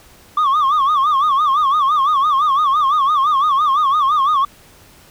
sine tone with vibrato, 1151 Hz, D6, 35 cents flat, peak -9 dBFS, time 0.37-4.45 s, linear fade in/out 5 ms, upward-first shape sine, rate 5.9 Hz, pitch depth 140 cents each way, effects tanh soft clip ceiling -11 dBFS + pink hiss -46 dBFS RMS until 5.1 s

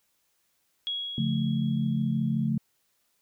sine tone with exponential decay, 3322 Hz, G#7, in tune, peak -27 dBFS, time 0.87-2.48 s, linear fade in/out 0 ms, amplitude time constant 350 ms
sine chord, Db augmented, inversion none, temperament equal with one note detuned, 140.93 / 174.61 / 220 Hz, Db3 / F3 / A3, +29 / 0 / 0 cents, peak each -28 / -31 / -27 dBFS, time 1.18-2.58 s, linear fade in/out 2 ms
effects white hiss -72 dBFS RMS until 3.21 s

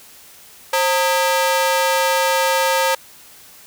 sawtooth ring-modulated tone, 722 Hz, F#5, 43 cents flat, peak -8 dBFS, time 0.73-2.95 s, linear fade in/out 5 ms, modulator 191 Hz, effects white hiss -44 dBFS RMS until 3.66 s

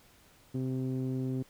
sawtooth tone with low-pass filter, 129.9 Hz, C3, 12 cents flat, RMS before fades -33 dBFS, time 0.54-1.43 s, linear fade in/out 10 ms, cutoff 320 Hz, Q 2.5, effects pink hiss -61 dBFS RMS until 1.49 s

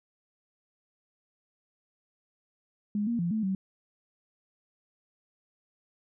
sine tone with pitch steps, 207.3 / 235 / 171.8 / 218.7 / 191.1 Hz, G#3 / A#3 / F3 / A3 / G3, -3 / +14 / -28 / -10 / -44 cents, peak -26 dBFS, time 2.95-3.55 s, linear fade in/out 2 ms, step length 120 ms, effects none

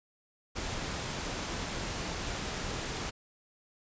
pink noise, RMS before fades -36 dBFS, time 0.55-3.11 s, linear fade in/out 20 ms, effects resampled to 16000 Hz

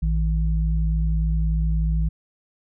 sine tone pair together, 56.46 / 159.7 Hz, A1 / D#3, +45 / +45 cents, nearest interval octave + tritone, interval 1800 cents, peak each -19 / -25 dBFS, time 0.02-2.09 s, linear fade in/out 10 ms, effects none

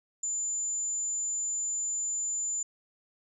sine tone, 7080 Hz, A8, 10 cents sharp, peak -29 dBFS, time 0.23-2.63 s, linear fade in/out 5 ms, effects none

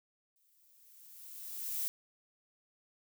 violet noise with exponential growth, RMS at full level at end -34 dBFS, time 0.36-1.88 s, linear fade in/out 0 ms, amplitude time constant 330 ms, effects none

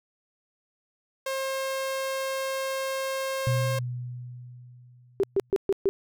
sawtooth tone, 534 Hz, C5, 35 cents sharp, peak -24 dBFS, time 1.26-3.79 s, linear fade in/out 5 ms
sine tone with exponential decay, 123.1 Hz, B2, 5 cents flat, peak -21 dBFS, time 3.47-5.5 s, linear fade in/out 0 ms, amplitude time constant 440 ms
sine tone bursts, 392 Hz, G4, in tune, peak -19 dBFS, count 5, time 5.2-5.89 s, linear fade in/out 0 ms, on 34 ms, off 130 ms
effects none

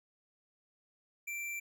square tone, 2349 Hz, D7, in tune, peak -38 dBFS, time 1.27-1.6 s, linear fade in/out 10 ms, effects none

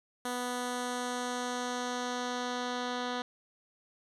10% pulse tone with low-pass filter sweep, 246.9 Hz, B3, in tune, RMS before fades -35 dBFS, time 0.25-3.22 s, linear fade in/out 2 ms, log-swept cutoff 11000 to 4100 Hz, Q 1.4, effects none

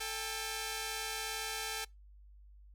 5% pulse tone pair together, 440.3 / 801 Hz, A4 / G5, +1 / +37 cents, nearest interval minor seventh, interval 1036 cents, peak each -28 dBFS, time 0-1.85 s, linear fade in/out 10 ms, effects noise-tail reverb RT60 0.2 s tail -25 dB re dry + added 50 Hz sine -54 dBFS peak until 2.74 s

